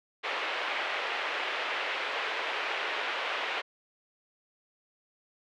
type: band-pass noise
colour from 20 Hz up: white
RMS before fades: -33 dBFS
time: 0.23-3.62 s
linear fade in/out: 20 ms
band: 420 to 2900 Hz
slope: 24 dB/octave
effects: none